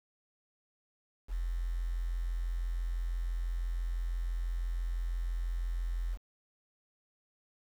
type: tone with quantisation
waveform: sine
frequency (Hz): 43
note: F1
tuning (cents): -26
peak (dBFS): -31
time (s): 1.28-6.18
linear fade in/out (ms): 50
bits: 9
effects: none